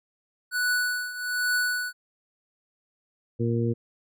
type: tone with tremolo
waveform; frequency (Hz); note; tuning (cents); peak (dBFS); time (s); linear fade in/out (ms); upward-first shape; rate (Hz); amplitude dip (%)
square; 1480; F#6; 0; -22; 0.51-1.93; 50; triangle; 1.2; 80
type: harmonic tone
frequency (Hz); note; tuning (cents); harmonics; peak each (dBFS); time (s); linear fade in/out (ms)
116.8; A#2; +4; 1 / 2 / 3 / 4; -25 / -28 / -30 / -31; 3.39-3.74; 20
effects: none